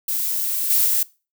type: noise with level steps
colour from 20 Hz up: violet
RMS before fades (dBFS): -23 / -17 / -19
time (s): 0.08-1.03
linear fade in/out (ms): 5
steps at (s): 0.7 / 0.86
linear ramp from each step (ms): 2
effects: noise-tail reverb RT60 0.3 s tail -21 dB re dry